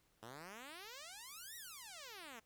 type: exponential two-way sweep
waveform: 5% pulse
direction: up then down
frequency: 106.3 to 1957 to 213.5 Hz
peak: -39 dBFS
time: 0.22-2.4 s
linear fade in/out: 10 ms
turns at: 1.56 s
effects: pink hiss -75 dBFS RMS until 2.45 s